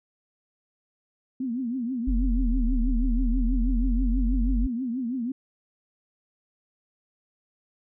sine tone with vibrato, 246.6 Hz, B3, 2 cents flat, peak -26 dBFS, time 1.4-5.32 s, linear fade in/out 5 ms, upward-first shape triangle, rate 6.2 Hz, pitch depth 170 cents each way
sine linear two-way sweep, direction down then up, 46.25 to 36.71 to 46.25 Hz, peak -21 dBFS, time 2.07-4.67 s, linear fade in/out 10 ms, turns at 2.75 s
effects none

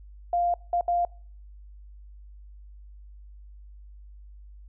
sine tone bursts at uneven times, 698 Hz, F5, 1 cent flat, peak -21 dBFS, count 3, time 0.33-0.54 / 0.73-0.81 / 0.88-1.05 s, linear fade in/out 2 ms, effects noise-tail reverb RT60 0.5 s tail -26 dB re dry + added 50 Hz sine -44 dBFS peak until 4.68 s

